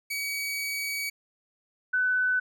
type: tone pair in turn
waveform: sawtooth / sine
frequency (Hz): 2266 / 1502.8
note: C#7 / F#6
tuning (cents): +37 / +26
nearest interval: perfect fifth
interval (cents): 711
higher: first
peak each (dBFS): -26 / -22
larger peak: second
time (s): 0.1-1.1 / 1.93-2.4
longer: first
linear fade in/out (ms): 10
effects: none